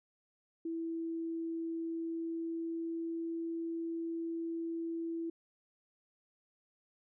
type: tone with pitch glide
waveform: sine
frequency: 329.6 to 331.7 Hz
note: E4 to E4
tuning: 0 to +11 cents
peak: -35 dBFS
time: 0.65-5.3 s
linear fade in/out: 5 ms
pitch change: +11 cents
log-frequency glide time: 1.78-3.38 s
effects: none